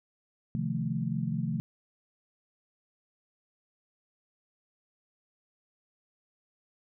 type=chord; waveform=sine; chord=F dominant seventh; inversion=second; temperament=equal; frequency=130.81 / 155.56 / 174.61 / 220 Hz; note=C3 / Eb3 / F3 / A3; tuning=0 / 0 / 0 / 0 cents; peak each=-34 dBFS; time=0.55-1.6 s; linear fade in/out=0 ms; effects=none